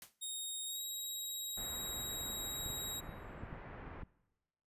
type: noise with exponential decay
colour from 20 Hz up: white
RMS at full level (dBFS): -47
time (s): 0.02-0.16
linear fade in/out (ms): 1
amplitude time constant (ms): 30
type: tone with pitch glide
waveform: 15% pulse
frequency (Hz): 3729 to 3821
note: A#7 to A#7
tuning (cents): 0 to +42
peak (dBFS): -33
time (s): 0.21-3.01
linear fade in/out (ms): 20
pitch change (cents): +42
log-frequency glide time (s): 0.66-0.81
type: low-pass noise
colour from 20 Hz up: pink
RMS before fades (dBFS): -49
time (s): 1.57-4.03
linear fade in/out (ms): 5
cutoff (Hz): 2000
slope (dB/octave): 24
type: clicks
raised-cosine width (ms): 5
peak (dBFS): -34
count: 6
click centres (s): 2.662 / 2.703 / 3.092 / 3.436 / 3.528 / 4.033
effects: noise-tail reverb RT60 1.0 s tail -21 dB re dry + resampled to 32000 Hz